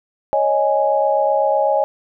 sine chord, C# suspended second, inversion none, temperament equal, 554.4 / 622.3 / 830.6 Hz, C#5 / D#5 / G#5, 0 / 0 / 0 cents, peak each -18 dBFS, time 0.33-1.84 s, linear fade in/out 0 ms, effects none

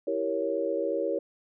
sine chord, E diminished seventh, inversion none, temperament equal, 329.6 / 392 / 466.2 / 554.4 Hz, E4 / G4 / Bb4 / Db5, 0 / 0 / 0 / 0 cents, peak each -33 / -33 / -31 / -30 dBFS, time 0.07-1.19 s, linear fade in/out 5 ms, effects none

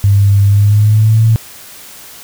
sine tone with pitch glide, 100 to 112.25 Hz, G2 to A2, +35 to +35 cents, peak -5 dBFS, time 0.04-1.36 s, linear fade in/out 0 ms, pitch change +200 cents, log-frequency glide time 0.46-1.25 s, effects white hiss -34 dBFS RMS until 2.23 s

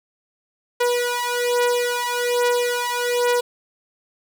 sawtooth beating tone pair, 485.6 / 486.8 Hz, B4 / B4, -29 / -25 cents, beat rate 1.2 Hz, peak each -18 dBFS, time 0.8-3.41 s, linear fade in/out 10 ms, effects none

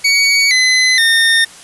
25% pulse tone with pitch steps, 2247 / 2025 / 1825.1 Hz, C#7 / B6 / A#6, +23 / +43 / -37 cents, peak -5 dBFS, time 0.04-1.45 s, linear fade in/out 10 ms, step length 470 ms, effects white hiss -37 dBFS RMS until 1.63 s + resampled to 24000 Hz

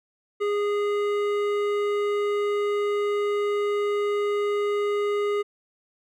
sine tone with hard clipping, 411.5 Hz, G#4, 16 cents flat, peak -24 dBFS, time 0.4-5.43 s, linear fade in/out 20 ms, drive 12 dB, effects none

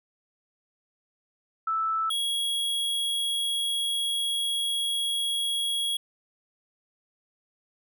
sine / square tone pair in turn, 1316 / 3316 Hz, E6 / G#7, -3 / -3 cents, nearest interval octave + major third, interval 1600 cents, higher second, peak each -24 / -26 dBFS, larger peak first, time 1.67-2.1 / 2.1-5.97 s, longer second, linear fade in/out 5 ms, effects none

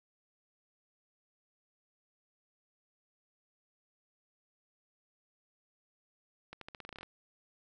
accelerating click train, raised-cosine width 0.3 ms, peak -29 dBFS, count 12, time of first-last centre 6.53-7.03 s, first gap 83 ms, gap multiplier 0.87, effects none

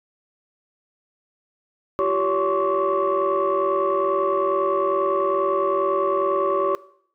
sine tone cluster, 344.9 / 387.2 / 565 / 1070 / 1140 Hz, F4 / G4 / C#5 / C6 / C#6, -22 / -21 / +33 / +38 / +48 cents, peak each -30 / -22 / -22 / -27 / -23 dBFS, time 1.99-6.75 s, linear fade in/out 0 ms, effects noise-tail reverb RT60 0.6 s tail -19 dB re dry + tanh soft clip ceiling -11 dBFS

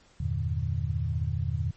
sine chord, E half-diminished seventh, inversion none, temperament equal with one note detuned, 82.41 / 98 / 116.54 / 149.05 Hz, E2 / G2 / Bb2 / D3, 0 / 0 / 0 / +26 cents, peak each -30 / -34 / -31 / -33 dBFS, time 0.2-1.71 s, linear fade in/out 5 ms, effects pink hiss -60 dBFS RMS until 1.76 s + MP3 32 kbps

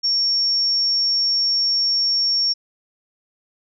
sine tone, 5500 Hz, F8, 27 cents flat, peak -16 dBFS, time 0.03-2.54 s, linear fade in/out 20 ms, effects none

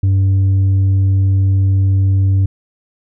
sine tone with tanh clipping, 96.6 Hz, G2, 25 cents flat, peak -10 dBFS, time 0.03-2.46 s, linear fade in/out 5 ms, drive 3 dB, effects none

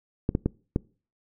clicks, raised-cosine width 3 ms, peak -10 dBFS, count 4, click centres 0.291 / 0.351 / 0.46 / 0.761 s, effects noise-tail reverb RT60 0.4 s tail -24 dB re dry

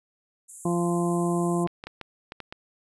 pink high-pass noise, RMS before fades -41 dBFS, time 0.48-1.65 s, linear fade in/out 20 ms, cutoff 7000 Hz, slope 96 dB/octave
harmonic tone, 173.1 Hz, F3, 15 cents flat, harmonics 1 / 2 / 3 / 4 / 5 / 6, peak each -25 / -26 / -39 / -32 / -40 / -34 dBFS, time 0.65-1.67 s, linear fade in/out 5 ms
clicks, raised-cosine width 0.3 ms, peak -21 dBFS, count 7, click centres 1.674 / 1.839 / 1.87 / 2.013 / 2.321 / 2.403 / 2.525 s
effects resampled to 24000 Hz

